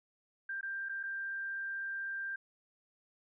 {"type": "tone with dropouts", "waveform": "sine", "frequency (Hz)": 1584, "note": "G6", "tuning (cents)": 18, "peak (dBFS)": -36, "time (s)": [0.49, 2.36], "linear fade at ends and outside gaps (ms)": 5, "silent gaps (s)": [[0.611, 0.629], [0.888, 0.893], [1.031, 1.035]], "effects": []}